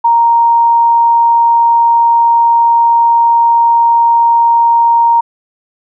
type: tone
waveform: sine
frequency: 932.3 Hz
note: A#5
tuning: in tune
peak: -5 dBFS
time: 0.04-5.21 s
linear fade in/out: 10 ms
effects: none